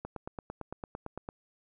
click train, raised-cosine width 1 ms, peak -24 dBFS, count 12, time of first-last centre 0.05-1.289 s, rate 8.88 Hz, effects none

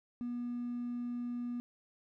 triangle tone with hard clipping, 241.9 Hz, B3, 36 cents flat, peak -36 dBFS, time 0.21-1.6 s, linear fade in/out 0 ms, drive 4 dB, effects none

